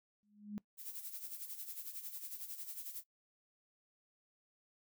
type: tone with exponential growth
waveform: sine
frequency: 207.7 Hz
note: G#3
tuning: in tune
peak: -37 dBFS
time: 0.23-0.58 s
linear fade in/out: 0 ms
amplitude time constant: 75 ms
type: noise with tremolo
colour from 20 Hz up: violet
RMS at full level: -44 dBFS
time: 0.77-3.04 s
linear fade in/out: 50 ms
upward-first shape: sine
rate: 11 Hz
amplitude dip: 65%
effects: noise-tail reverb RT60 0.1 s tail -21 dB re dry